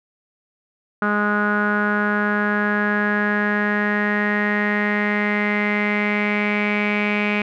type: tone with low-pass filter sweep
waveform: sawtooth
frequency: 207.7 Hz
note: G#3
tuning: in tune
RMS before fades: -20 dBFS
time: 1.02-7.42 s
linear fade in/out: 2 ms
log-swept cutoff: 1400 to 2400 Hz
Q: 7.6
effects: none